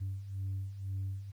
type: beating tone pair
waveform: sine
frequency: 95.3 / 97.3 Hz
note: G2 / G2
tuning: -48 / -12 cents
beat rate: 2 Hz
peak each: -40 / -35 dBFS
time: 0-1.32 s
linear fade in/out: 20 ms
effects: tanh soft clip ceiling -31 dBFS + 11-bit